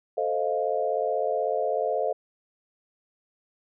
sine chord, F dominant seventh, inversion first, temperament equal with one note detuned, 440 / 519.9 / 622.3 / 698.5 Hz, A4 / C5 / Eb5 / F5, 0 / -11 / 0 / 0 cents, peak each -29 dBFS, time 0.17-2.13 s, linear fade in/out 10 ms, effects none

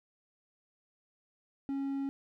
triangle tone, 274.9 Hz, C#4, 14 cents flat, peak -30 dBFS, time 1.69-2.09 s, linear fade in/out 0 ms, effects none

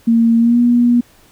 sine tone with pitch glide, 230 to 240.6 Hz, A#3 to B3, -23 to -45 cents, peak -8 dBFS, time 0.07-1.01 s, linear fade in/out 10 ms, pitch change +78 cents, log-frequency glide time 0.38-0.59 s, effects pink hiss -49 dBFS RMS until 1.31 s

